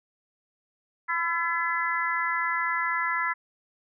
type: harmonic tone with a mistuned harmonic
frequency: 336 Hz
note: E4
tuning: 33 cents sharp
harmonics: 3 / 4 / 5 / 6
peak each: -30 / -30 / -30 / -30 dBFS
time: 1.08-3.34 s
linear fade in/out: 20 ms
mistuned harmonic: 5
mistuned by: +33 cents
effects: none